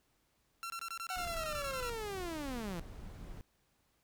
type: tone bursts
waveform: sawtooth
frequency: 1357 Hz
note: E6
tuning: 50 cents sharp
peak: -36 dBFS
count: 14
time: 0.63-1.896 s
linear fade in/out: 0 ms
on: 70 ms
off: 22 ms
type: linear sweep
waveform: sawtooth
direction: down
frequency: 751 to 160 Hz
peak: -35 dBFS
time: 1.1-2.8 s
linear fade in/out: 2 ms
type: noise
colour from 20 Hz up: brown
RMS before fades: -47 dBFS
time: 1.16-3.41 s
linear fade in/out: 0 ms
effects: pink hiss -75 dBFS RMS until 4.03 s